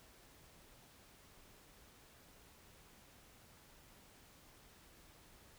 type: silence
effects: pink hiss -63 dBFS RMS until 5.58 s